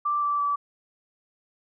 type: tone with pitch steps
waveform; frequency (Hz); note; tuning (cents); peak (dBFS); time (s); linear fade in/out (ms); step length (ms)
sine; 1174.7 / 1163.9 / 1153.2; D6 / D6 / D6; 0 / -16 / -32; -22; 0.05-0.56; 10; 170
effects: none